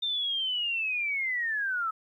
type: linear sweep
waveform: sine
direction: down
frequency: 3622 to 1282 Hz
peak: -27 dBFS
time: 0.02-1.91 s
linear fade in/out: 10 ms
effects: 11-bit